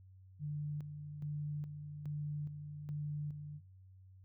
sine tone with tremolo, 148.1 Hz, D3, 15 cents sharp, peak -37 dBFS, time 0.39-3.61 s, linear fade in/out 50 ms, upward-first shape square, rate 1.2 Hz, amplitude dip 55%, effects noise-tail reverb RT60 0.5 s tail -24 dB re dry + added 94 Hz sine -56 dBFS peak until 4.24 s

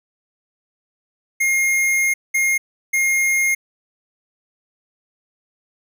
square tone bursts at uneven times, 2135 Hz, C7, 34 cents sharp, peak -16 dBFS, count 3, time 1.4-2.14 / 2.34-2.58 / 2.93-3.55 s, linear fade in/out 10 ms, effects none

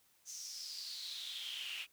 brown noise with high-pass filter sweep, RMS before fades -45 dBFS, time 0.25-1.87 s, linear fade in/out 50 ms, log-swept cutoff 6300 to 2600 Hz, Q 7.4, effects white hiss -71 dBFS RMS until 1.92 s

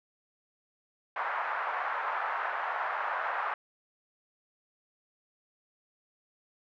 white band-pass noise, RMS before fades -33 dBFS, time 1.16-3.54 s, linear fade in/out 2 ms, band 720 to 1500 Hz, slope 24 dB/octave, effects none

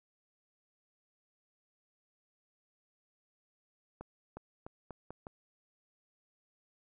accelerating click train, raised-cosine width 1 ms, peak -30 dBFS, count 6, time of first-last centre 4.01-5.269 s, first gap 360 ms, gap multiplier 0.82, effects none

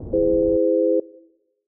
pink low-pass noise, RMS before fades -33 dBFS, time 0-0.57 s, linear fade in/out 5 ms, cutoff 530 Hz, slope 24 dB/octave
sine chord, E augmented, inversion none, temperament just, 329.6 / 412 / 515 Hz, E4 / G#4 / B#4, 0 / -14 / -28 cents, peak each -21 / -22 / -18 dBFS, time 0.13-1 s, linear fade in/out 5 ms
effects noise-tail reverb RT60 1.0 s tail -20 dB re dry

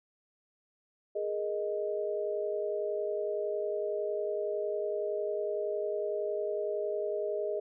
sine chord, Ab suspended second, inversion none, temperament equal, 415.3 / 466.2 / 622.3 Hz, Ab4 / Bb4 / Eb5, 0 / 0 / 0 cents, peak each -33 / -39 / -34 dBFS, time 1.15-7.6 s, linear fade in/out 10 ms, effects none

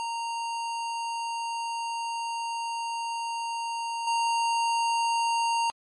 square tone with level steps, 927 Hz, A#5, 10 cents flat, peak -30 / -24 dBFS, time 0-5.7 s, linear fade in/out 0 ms, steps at 4.07 s, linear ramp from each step 5 ms, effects low-pass 11000 Hz 12 dB/octave + MP3 48 kbps

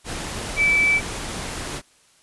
sine tone in noise, 2312 Hz, D7, 28 cents flat, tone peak -15 dBFS, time 0.56-1.01 s, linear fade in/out 50 ms, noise pink, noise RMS -30 dBFS, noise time 0.04-1.82 s, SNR +12 dB, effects white hiss -57 dBFS RMS until 2.22 s + resampled to 24000 Hz

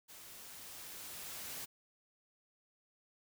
white noise with level ramp, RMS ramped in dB -54 to -44 dBFS, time 0.08-1.66 s, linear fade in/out 20 ms, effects none

